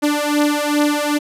sawtooth beating tone pair, 293.7 / 296.2 Hz, D4 / D4, 0 / +15 cents, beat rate 2.5 Hz, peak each -14 dBFS, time 0.02-1.19 s, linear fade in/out 20 ms, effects resampled to 32000 Hz

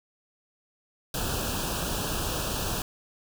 pink band-stop noise, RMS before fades -30 dBFS, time 1.14-2.82 s, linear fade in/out 2 ms, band 1700 to 2500 Hz, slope 96 dB/octave, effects none

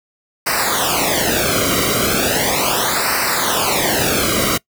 pink noise with flanger, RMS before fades -17 dBFS, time 0.46-4.58 s, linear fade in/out 10 ms, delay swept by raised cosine 0.29 to 1.17 ms, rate 0.37 Hz, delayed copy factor -1, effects noise-tail reverb RT60 0.1 s tail -23 dB re dry

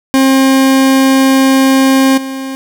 40% pulse tone with level steps, 267 Hz, C4, 35 cents sharp, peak -5 / -18 dBFS, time 0.14-2.55 s, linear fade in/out 0 ms, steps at 2.17 s, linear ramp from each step 10 ms, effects none

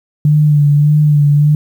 sine tone with vibrato, 147.9 Hz, D3, 13 cents sharp, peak -6 dBFS, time 0.25-1.55 s, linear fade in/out 2 ms, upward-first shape sine, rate 1.7 Hz, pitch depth 36 cents each way, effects 7-bit

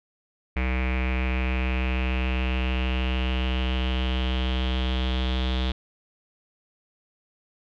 square tone with low-pass filter sweep, 63.8 Hz, C2, 43 cents flat, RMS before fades -25 dBFS, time 0.56-5.72 s, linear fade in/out 5 ms, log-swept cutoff 2300 to 3500 Hz, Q 6.3, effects none

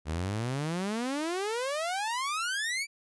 sawtooth exponential sweep, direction up, 73.42 to 2358 Hz, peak -26 dBFS, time 0.05-2.87 s, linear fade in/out 50 ms, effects resampled to 24000 Hz

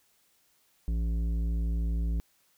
triangle tone with tanh clipping, 56.5 Hz, A1, 47 cents sharp, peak -28 dBFS, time 0.88-2.2 s, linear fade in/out 0 ms, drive 15 dB, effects white hiss -68 dBFS RMS until 2.57 s

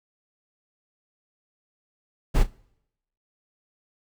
brown noise with echo, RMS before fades -18 dBFS, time 2.34-2.44 s, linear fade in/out 20 ms, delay 34 ms, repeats 2, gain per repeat -15 dB, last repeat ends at 2.508 s, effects noise-tail reverb RT60 0.8 s tail -24 dB re dry

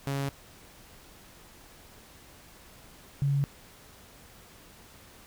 sawtooth / sine tone pair in turn, 138.59 / 140.2 Hz, C#3 / C#3, 0 / +20 cents, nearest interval unison, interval 20 cents, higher second, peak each -25 / -23 dBFS, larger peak second, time 0.07-0.29 / 3.22-3.44 s, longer neither, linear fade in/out 0 ms, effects pink hiss -53 dBFS RMS until 5.26 s

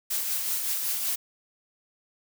blue noise with tremolo, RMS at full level -27 dBFS, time 0.1-1.16 s, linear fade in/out 10 ms, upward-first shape triangle, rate 5.3 Hz, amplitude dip 40%, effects none

